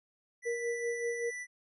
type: tone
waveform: square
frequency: 1975.5 Hz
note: B6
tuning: in tune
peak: -39 dBFS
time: 0.42-1.47 s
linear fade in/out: 50 ms
type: tone with tremolo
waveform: sine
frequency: 470.9 Hz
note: A#4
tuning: 18 cents sharp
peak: -30 dBFS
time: 0.45-1.31 s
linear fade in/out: 20 ms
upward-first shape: sine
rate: 5.2 Hz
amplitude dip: 60%
effects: resampled to 24000 Hz